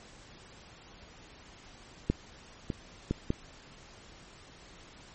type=clicks; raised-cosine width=3 ms; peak=-12 / -19 / -15 / -14 dBFS; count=4; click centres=2.1 / 2.702 / 3.11 / 3.304 s; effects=pink hiss -53 dBFS RMS until 5.14 s + MP3 32 kbps